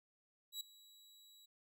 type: tone with ADSR envelope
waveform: sawtooth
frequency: 3900 Hz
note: B7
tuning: 23 cents flat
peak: -37 dBFS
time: 0.52-1.46 s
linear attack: 86 ms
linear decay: 6 ms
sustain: -21 dB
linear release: 9 ms
effects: none